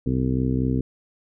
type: harmonic tone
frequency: 64.3 Hz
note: C2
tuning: 30 cents flat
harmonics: 1 / 2 / 3 / 4 / 5 / 6 / 7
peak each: -28 / -24 / -30 / -24 / -33 / -33 / -34 dBFS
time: 0.06-0.81 s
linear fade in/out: 5 ms
effects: none